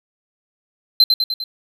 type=tone with echo; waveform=triangle; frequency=4105 Hz; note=C8; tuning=34 cents flat; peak=-6 dBFS; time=1-1.04 s; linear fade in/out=2 ms; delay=100 ms; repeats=4; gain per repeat=-4 dB; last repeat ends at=1.44 s; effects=none